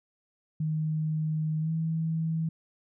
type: tone with pitch glide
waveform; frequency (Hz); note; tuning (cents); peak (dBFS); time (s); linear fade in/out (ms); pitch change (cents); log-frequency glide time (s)
sine; 155.9 to 161.58; D#3 to E3; +4 to -34; -26; 0.6-2.49; 5; +62; 1.6-1.71
effects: none